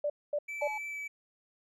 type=tone bursts; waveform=sine; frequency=587.3 Hz; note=D5; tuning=in tune; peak=-28 dBFS; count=3; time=0.04-0.677 s; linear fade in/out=5 ms; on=59 ms; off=230 ms
type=tone with vibrato; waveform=triangle; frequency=2308 Hz; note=D7; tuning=31 cents flat; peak=-35 dBFS; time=0.48-1.08 s; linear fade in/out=10 ms; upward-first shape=triangle; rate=3.3 Hz; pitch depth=13 cents each way
type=tone; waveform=triangle; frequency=857 Hz; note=A5; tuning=46 cents flat; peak=-34 dBFS; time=0.61-0.78 s; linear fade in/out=5 ms
effects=none